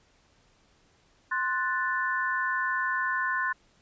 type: chord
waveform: sine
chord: F# diminished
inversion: second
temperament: equal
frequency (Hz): 1046.5 / 1480 / 1760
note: C6 / F#6 / A6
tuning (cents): 0 / 0 / 0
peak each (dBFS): -30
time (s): 1.31-3.53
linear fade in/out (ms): 10
effects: pink hiss -64 dBFS RMS until 3.81 s + resampled to 16000 Hz